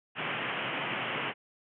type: band-pass noise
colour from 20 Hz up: white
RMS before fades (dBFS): -34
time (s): 0.15-1.34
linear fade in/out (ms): 50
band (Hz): 110 to 3100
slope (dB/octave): 96
effects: none